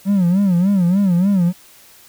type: tone with vibrato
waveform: triangle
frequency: 186.7 Hz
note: F#3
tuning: 16 cents sharp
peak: -9 dBFS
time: 0.05-1.53 s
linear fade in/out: 50 ms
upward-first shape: sine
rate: 3.4 Hz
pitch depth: 150 cents each way
effects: tanh soft clip ceiling -5 dBFS + white hiss -46 dBFS RMS until 2.08 s